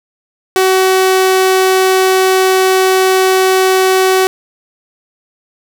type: tone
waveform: sawtooth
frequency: 376.8 Hz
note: F#4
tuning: 32 cents sharp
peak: -4 dBFS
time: 0.56-4.27 s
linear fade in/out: 0 ms
effects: none